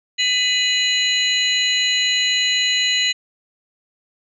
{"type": "tone cluster", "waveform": "sine", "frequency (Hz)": [1999, 2505, 2920, 4028, 6800], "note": ["B6", "D#7", "F#7", "B7", "G#8"], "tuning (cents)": [20, 11, -24, 33, 40], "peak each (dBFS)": [-22, -25, -20, -20, -27], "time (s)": [0.18, 3.13], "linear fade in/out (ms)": 20, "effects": ["tanh soft clip ceiling -4 dBFS"]}